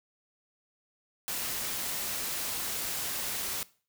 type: noise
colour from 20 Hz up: white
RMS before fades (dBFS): -34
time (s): 1.28-3.63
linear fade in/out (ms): 0
effects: noise-tail reverb RT60 0.4 s tail -20 dB re dry